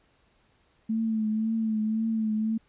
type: tone with vibrato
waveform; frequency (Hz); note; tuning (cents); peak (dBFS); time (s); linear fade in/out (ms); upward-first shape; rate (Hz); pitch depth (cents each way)
sine; 220; A3; 0; -24; 0.89-2.58; 10; triangle; 1.9; 46
effects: pink hiss -66 dBFS RMS until 2.68 s + resampled to 8000 Hz